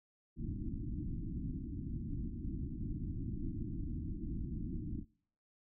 pink low-pass noise, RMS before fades -40 dBFS, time 0.36-5.05 s, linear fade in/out 50 ms, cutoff 330 Hz, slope 96 dB/octave, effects noise-tail reverb RT60 0.6 s tail -26 dB re dry

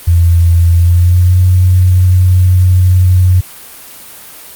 sine tone with pitch glide, 85.1 to 91.21 Hz, F2 to F#2, -44 to -24 cents, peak -4 dBFS, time 0.07-3.41 s, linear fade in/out 10 ms, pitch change +120 cents, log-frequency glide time 0.74-1.4 s, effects white hiss -32 dBFS RMS until 4.55 s + Opus 32 kbps

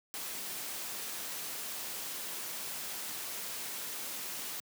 white noise, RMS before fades -40 dBFS, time 0.14-4.6 s, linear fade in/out 0 ms, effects high-pass 150 Hz 12 dB/octave

